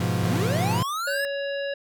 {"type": "chord", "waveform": "40% pulse", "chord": "F diminished", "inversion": "first", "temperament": "equal", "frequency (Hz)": [103.83, 123.47, 174.61], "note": ["Ab2", "Cb3", "F3"], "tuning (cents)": [0, 0, 0], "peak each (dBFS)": -26, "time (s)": [0, 0.83], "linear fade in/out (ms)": 5}
{"type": "linear sweep", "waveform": "square", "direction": "up", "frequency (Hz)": [92.5, 1733], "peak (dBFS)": -27, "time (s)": [0.23, 1.25], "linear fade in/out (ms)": 0}
{"type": "harmonic tone", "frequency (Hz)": 560, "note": "C#5", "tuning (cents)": 18, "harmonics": [1, 3, 5, 7, 9], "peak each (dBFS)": [-27, -34, -38, -42, -48], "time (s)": [1.07, 1.74], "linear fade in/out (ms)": 5}
{"effects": []}